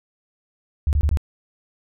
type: tone bursts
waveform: sine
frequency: 73.42 Hz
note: D2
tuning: in tune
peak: -15 dBFS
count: 4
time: 0.87-1.172 s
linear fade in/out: 0 ms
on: 59 ms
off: 22 ms
effects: none